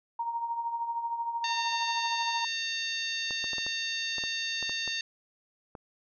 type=tone with tremolo; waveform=sine; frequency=932.3 Hz; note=A#5; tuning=in tune; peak=-27 dBFS; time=0.19-2.45 s; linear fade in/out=5 ms; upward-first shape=triangle; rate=13 Hz; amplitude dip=65%
type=harmonic tone; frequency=910 Hz; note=A#5; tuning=42 cents flat; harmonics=2 / 3 / 4 / 5 / 6 / 7; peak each=-37 / -36 / -36 / -36 / -49 / -43 dBFS; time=1.44-5.01 s; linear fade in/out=2 ms
type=clicks; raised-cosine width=1 ms; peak=-28 dBFS; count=11; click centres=3.308 / 3.442 / 3.533 / 3.583 / 3.665 / 4.183 / 4.238 / 4.627 / 4.695 / 4.877 / 5.752 s
effects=none